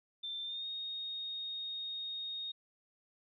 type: tone with pitch glide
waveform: sine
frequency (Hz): 3564 to 3720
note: A7 to A#7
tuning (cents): +22 to -4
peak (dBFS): -38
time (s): 0.23-2.52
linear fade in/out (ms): 10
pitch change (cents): +74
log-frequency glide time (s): 0.43-0.66
effects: none